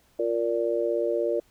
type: chord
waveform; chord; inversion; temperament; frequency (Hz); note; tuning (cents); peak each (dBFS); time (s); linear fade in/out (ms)
sine; Bb major; second; just; 349.6 / 466.2 / 582.7; F4 / Bb4 / D5; +2 / 0 / -14; -28 / -27 / -27; 0.19-1.4; 5
effects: pink hiss -63 dBFS RMS until 1.5 s